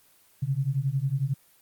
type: beating tone pair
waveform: sine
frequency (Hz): 130.81 / 141.81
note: C3 / C#3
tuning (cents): 0 / +40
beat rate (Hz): 11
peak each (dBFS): -27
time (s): 0.42-1.34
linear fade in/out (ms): 10
effects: white hiss -60 dBFS RMS until 1.61 s + Opus 24 kbps